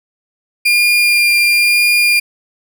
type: tone with vibrato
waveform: 35% pulse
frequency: 2407 Hz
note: D7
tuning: 42 cents sharp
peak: -7 dBFS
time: 0.65-2.2 s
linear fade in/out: 10 ms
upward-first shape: sine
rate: 1 Hz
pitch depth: 9 cents each way
effects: none